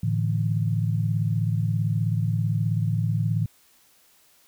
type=chord; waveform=sine; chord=A suspended fourth; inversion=none; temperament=equal with one note detuned; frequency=110 / 146.83 / 165.39 Hz; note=A2 / D3 / E3; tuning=0 / 0 / +6 cents; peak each=-23 / -28 / -27 dBFS; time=0.03-3.46 s; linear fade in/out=5 ms; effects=white hiss -59 dBFS RMS until 4.47 s